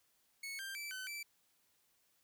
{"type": "tone with pitch steps", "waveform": "sawtooth", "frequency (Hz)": [2205, 1582, 2324, 1520, 2328], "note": ["C#7", "G6", "D7", "F#6", "D7"], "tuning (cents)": [-10, 15, -19, 46, -16], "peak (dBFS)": -39, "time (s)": [0.43, 1.23], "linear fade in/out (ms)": 5, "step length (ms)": 160, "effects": ["white hiss -75 dBFS RMS until 2.23 s"]}